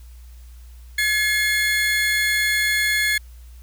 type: tone pair together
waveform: 35% pulse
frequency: 1700 / 2142 Hz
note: G#6 / C7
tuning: +40 / +40 cents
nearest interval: major third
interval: 400 cents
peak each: -19 dBFS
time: 0.98-3.18 s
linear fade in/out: 5 ms
effects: added 60 Hz sine -39 dBFS peak until 3.62 s + white hiss -56 dBFS RMS until 3.62 s